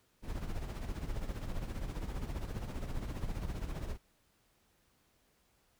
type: noise with tremolo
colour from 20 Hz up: brown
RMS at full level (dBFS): -36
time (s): 0.22-3.98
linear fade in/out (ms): 50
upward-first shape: sine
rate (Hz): 15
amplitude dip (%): 60
effects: pink hiss -72 dBFS RMS until 5.79 s